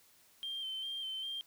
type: tone with vibrato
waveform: sine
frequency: 3136 Hz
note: G7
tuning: in tune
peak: -36 dBFS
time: 0.43-1.41 s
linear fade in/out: 0 ms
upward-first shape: square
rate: 2.5 Hz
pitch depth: 26 cents each way
effects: tanh soft clip ceiling -34 dBFS + white hiss -65 dBFS RMS until 1.46 s